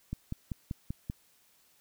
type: click train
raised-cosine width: 5 ms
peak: -22 dBFS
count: 6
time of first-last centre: 0.13-1.099 s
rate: 5.16 Hz
effects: white hiss -66 dBFS RMS until 1.8 s